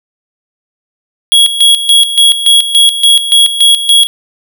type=tone with tremolo; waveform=square; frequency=3322 Hz; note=G#7; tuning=in tune; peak=-3 dBFS; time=1.32-4.07 s; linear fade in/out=0 ms; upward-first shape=square; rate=3.5 Hz; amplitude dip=70%; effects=none